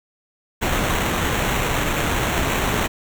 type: noise with sample-and-hold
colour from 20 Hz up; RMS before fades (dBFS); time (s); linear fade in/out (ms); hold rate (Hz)
pink; -21; 0.61-2.88; 20; 4900
effects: none